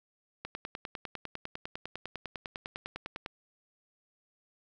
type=click train; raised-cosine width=0.3 ms; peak=-22 dBFS; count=29; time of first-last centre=0.45-3.261 s; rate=9.96 Hz; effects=none